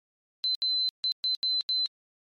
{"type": "tone bursts at uneven times", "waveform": "sine", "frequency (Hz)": 4053, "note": "B7", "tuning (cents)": 44, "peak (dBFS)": -24, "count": 6, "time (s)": [[0.44, 0.55], [0.62, 0.89], [1.04, 1.12], [1.24, 1.35], [1.43, 1.61], [1.69, 1.86]], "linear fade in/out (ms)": 0, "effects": ["MP3 64 kbps"]}